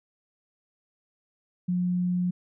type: tone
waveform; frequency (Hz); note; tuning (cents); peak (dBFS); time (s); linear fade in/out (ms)
sine; 179.1; F3; +44; -23; 1.68-2.31; 10
effects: none